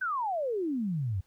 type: exponential sweep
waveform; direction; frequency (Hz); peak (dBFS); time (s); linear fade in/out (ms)
sine; down; 1568 to 87.31; -28; 0.01-1.21; 10
effects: pink hiss -70 dBFS RMS until 1.26 s